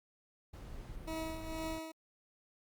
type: noise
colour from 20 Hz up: brown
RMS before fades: -46 dBFS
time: 0.53-1.79 s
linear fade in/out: 10 ms
type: tone with tremolo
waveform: 20% pulse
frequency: 320.7 Hz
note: E4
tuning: 48 cents flat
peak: -32 dBFS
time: 1.07-1.92 s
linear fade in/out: 10 ms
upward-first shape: triangle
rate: 2.1 Hz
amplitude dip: 65%
effects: Opus 48 kbps